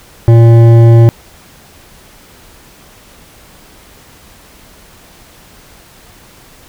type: tone with hard clipping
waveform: triangle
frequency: 115.8 Hz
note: A#2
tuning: 11 cents flat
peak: -3 dBFS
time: 0.28-1.09 s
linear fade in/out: 0 ms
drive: 15 dB
effects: pink hiss -40 dBFS RMS until 6.68 s